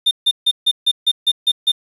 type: tone bursts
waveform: triangle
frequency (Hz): 3617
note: A7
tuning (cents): +47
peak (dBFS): -9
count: 9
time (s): 0.06-1.719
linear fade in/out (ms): 10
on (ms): 51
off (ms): 150
effects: resampled to 32000 Hz + 7-bit

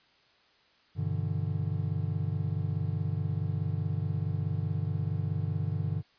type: chord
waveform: triangle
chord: E minor seventh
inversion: first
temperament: just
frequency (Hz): 98.89 / 123.61 / 148.33 / 164.81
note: G2 / B2 / D3 / E3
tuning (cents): +16 / +2 / +18 / 0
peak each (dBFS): -30 / -34 / -31 / -35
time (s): 0.95-6.03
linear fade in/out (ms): 50
effects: white hiss -64 dBFS RMS until 6.18 s + resampled to 11025 Hz

